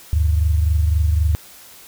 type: tone pair together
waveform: sine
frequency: 75.62 / 99.5 Hz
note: D#2 / G2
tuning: -49 / +26 cents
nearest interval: perfect fourth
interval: 475 cents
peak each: -14 / -22 dBFS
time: 0.13-1.35 s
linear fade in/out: 0 ms
effects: white hiss -43 dBFS RMS until 1.87 s